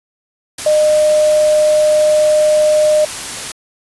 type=tone in noise; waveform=sine; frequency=610 Hz; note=D#5; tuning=34 cents flat; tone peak=-8 dBFS; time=0.66-3.05 s; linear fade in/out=5 ms; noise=white; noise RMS=-24 dBFS; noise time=0.58-3.52 s; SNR=+13 dB; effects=resampled to 24000 Hz